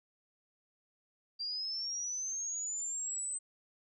sine linear sweep, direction up, 4699 to 8180 Hz, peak -35 dBFS, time 1.39-3.39 s, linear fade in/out 20 ms, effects none

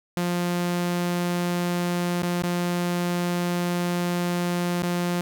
sawtooth tone with dropouts, 175.6 Hz, F3, 10 cents sharp, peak -19 dBFS, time 0.17-5.21 s, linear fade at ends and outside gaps 0 ms, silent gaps 2.222-2.231 / 2.422-2.436 / 4.822-4.832 s, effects none

